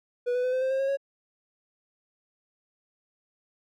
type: tone with pitch steps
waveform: triangle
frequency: 488.9 / 497.4 / 506.1 / 515 / 524 / 533.1 / 542.5 / 552 Hz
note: B4 / B4 / B4 / C5 / C5 / C5 / C#5 / C#5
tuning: -18 / +12 / +42 / -28 / +2 / +32 / -37 / -7 cents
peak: -22 dBFS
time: 0.26-0.972 s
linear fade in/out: 20 ms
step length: 89 ms
effects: none